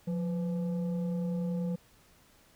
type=tone pair together; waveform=sine; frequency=177.13 / 501 Hz; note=F3 / B4; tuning=+25 / +25 cents; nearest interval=octave + tritone; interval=1800 cents; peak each=-28 / -37 dBFS; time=0.07-1.76 s; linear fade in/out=10 ms; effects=tanh soft clip ceiling -27 dBFS + pink hiss -62 dBFS RMS until 2.55 s